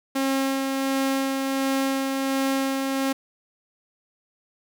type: tone with tremolo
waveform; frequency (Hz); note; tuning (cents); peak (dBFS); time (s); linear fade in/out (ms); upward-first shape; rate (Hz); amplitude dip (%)
sawtooth; 269.7; C#4; -47; -17; 0.15-3.13; 10; sine; 1.4; 30
effects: none